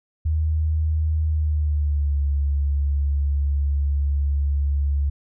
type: tone with pitch glide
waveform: sine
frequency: 78.1 to 70.8 Hz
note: D#2 to C#2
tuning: +7 to +37 cents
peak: -18 dBFS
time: 0.25-5.1 s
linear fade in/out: 10 ms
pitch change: -170 cents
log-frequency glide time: 1.25-2.21 s
effects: none